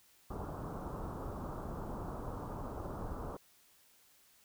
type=low-pass noise; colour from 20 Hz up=pink; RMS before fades=-42 dBFS; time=0.3-3.37 s; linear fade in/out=5 ms; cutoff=1300 Hz; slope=48 dB/octave; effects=white hiss -66 dBFS RMS until 4.44 s